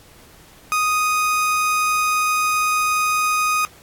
30% pulse tone, 1244.5 Hz, D#6, in tune, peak -14 dBFS, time 0.72-3.65 s, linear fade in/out 0 ms, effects pink hiss -48 dBFS RMS until 3.82 s + AAC 64 kbps

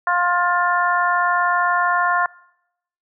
harmonic tone, 352.9 Hz, F4, 18 cents sharp, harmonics 2 / 3 / 4 / 5, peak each -22 / -19 / -21 / -24 dBFS, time 0.07-2.26 s, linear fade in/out 2 ms, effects noise-tail reverb RT60 0.8 s tail -23 dB re dry

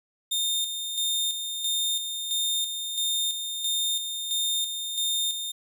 sawtooth tone with tremolo, 3638 Hz, A#7, 43 cents flat, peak -21 dBFS, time 0.31-5.52 s, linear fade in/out 10 ms, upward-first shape square, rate 1.5 Hz, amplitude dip 50%, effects none

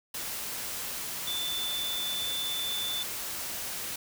sine tone in noise, 3520 Hz, A7, in tune, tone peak -31 dBFS, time 1.27-3.03 s, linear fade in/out 5 ms, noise white, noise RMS -36 dBFS, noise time 0.14-3.96 s, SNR +2 dB, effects none

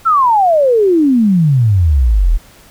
sine exponential sweep, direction down, 1378 to 36.7 Hz, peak -7 dBFS, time 0.05-2.38 s, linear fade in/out 20 ms, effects pink hiss -43 dBFS RMS until 2.7 s

